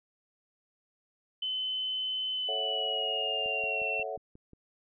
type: tone with pitch glide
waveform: sine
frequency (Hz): 3040 to 2708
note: F#7 to E7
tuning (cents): +46 to +46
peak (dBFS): -30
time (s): 1.42-4.03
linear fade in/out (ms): 5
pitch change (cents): -200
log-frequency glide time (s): 2.33-3.87
type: chord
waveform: sine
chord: F# minor seventh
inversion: first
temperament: equal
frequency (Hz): 440 / 554.4 / 659.3 / 740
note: A4 / C#5 / E5 / F#5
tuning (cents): 0 / 0 / 0 / 0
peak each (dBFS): -39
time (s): 2.48-4.17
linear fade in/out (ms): 10
type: click train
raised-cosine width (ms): 3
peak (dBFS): -39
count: 7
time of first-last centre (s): 3.46-4.533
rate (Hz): 5.59
effects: none